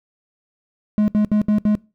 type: tone bursts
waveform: triangle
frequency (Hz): 210.6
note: G#3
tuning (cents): +24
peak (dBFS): -11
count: 5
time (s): 0.98-1.752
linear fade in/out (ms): 0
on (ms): 100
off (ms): 68
effects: noise-tail reverb RT60 0.3 s tail -23 dB re dry